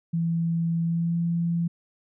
sine tone with pitch glide, 166.8 to 169.42 Hz, E3 to E3, +21 to +48 cents, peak -22 dBFS, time 0.13-1.68 s, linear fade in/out 10 ms, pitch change +27 cents, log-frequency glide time 0.84-1.16 s, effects none

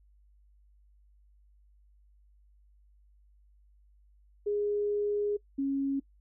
sine tone pair in turn, 412.8 / 274.8 Hz, G#4 / C#4, -10 / -15 cents, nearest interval perfect fifth, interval 705 cents, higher first, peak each -27 dBFS, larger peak neither, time 4.46-5.37 / 5.58-6 s, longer first, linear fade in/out 10 ms, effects noise-tail reverb RT60 0.1 s tail -22 dB re dry + added 50 Hz sine -59 dBFS peak until 6.2 s

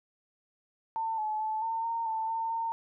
sine tone with pitch steps, 897 / 859 / 870 / 905 / 919 / 888 / 905 / 912 Hz, A5 / A5 / A5 / A5 / A#5 / A5 / A5 / A#5, +33 / -42 / -20 / +48 / -25 / +16 / +48 / -38 cents, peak -29 dBFS, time 0.96-2.72 s, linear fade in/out 0 ms, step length 220 ms, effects none

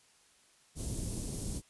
pink band-stop noise, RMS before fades -37 dBFS, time 0.75-1.62 s, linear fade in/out 50 ms, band 300 to 8400 Hz, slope 12 dB/octave, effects white hiss -65 dBFS RMS until 1.69 s + resampled to 24000 Hz

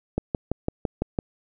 click train, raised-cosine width 2 ms, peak -10 dBFS, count 7, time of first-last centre 0.18-1.188 s, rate 5.95 Hz, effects none

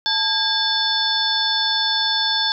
harmonic tone with a mistuned harmonic, 880 Hz, A5, in tune, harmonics 1 / 2 / 4 / 5 / 6, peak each -26 / -25 / -21 / -23 / -26 dBFS, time 0.06-2.52 s, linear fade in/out 0 ms, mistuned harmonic 2, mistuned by -140 cents, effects none

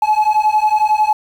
triangle beating tone pair, 849 / 860 Hz, G#5 / A5, +38 / -40 cents, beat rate 11 Hz, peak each -11 dBFS, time 0.02-1.13 s, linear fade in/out 5 ms, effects tanh soft clip ceiling -6 dBFS + 7-bit

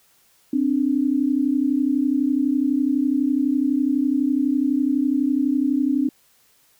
sine tone pair together, 261.6 / 293.6 Hz, C4 / D4, 0 / 0 cents, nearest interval major second, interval 200 cents, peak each -20 / -20 dBFS, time 0.53-6.09 s, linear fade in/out 5 ms, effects white hiss -59 dBFS RMS until 6.79 s

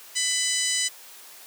harmonic tone with a mistuned harmonic, 998 Hz, B5, 18 cents sharp, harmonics 2 / 3 / 4 / 5 / 6 / 7 / 8 / 9, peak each -31 / -31 / -31 / -31 / -31 / -31 / -31 / -31 dBFS, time 0.15-0.89 s, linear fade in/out 20 ms, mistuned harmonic 9, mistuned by -49 cents, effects white hiss -46 dBFS RMS until 1.46 s + high-pass 400 Hz 12 dB/octave

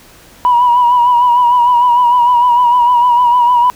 sine tone with vibrato, 972 Hz, B5, 28 cents flat, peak -5 dBFS, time 0.45-3.7 s, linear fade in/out 0 ms, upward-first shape sine, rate 6.6 Hz, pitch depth 46 cents each way, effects tanh soft clip ceiling -2 dBFS + pink hiss -41 dBFS RMS until 3.75 s

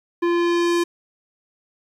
square tone with low-pass filter sweep, 344.5 Hz, F4, 24 cents flat, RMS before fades -19 dBFS, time 0.22-0.84 s, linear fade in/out 10 ms, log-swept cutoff 1900 to 11000 Hz, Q 0.73, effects 9-bit

